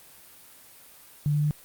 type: tone with pitch steps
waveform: sine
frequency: 147.3 / 148.32 / 149.36 Hz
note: D3 / D3 / D3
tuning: +6 / +17 / +30 cents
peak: -21 dBFS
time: 1.26-1.509 s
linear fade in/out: 0 ms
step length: 83 ms
effects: white hiss -51 dBFS RMS until 1.64 s + Opus 32 kbps